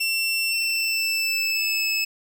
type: tone with pitch glide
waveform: 25% pulse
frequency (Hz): 2700 to 2602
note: E7 to E7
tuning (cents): +41 to -23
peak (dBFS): -18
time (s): 0-2.05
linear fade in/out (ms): 10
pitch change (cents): -64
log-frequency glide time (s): 0.48-1.86
effects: none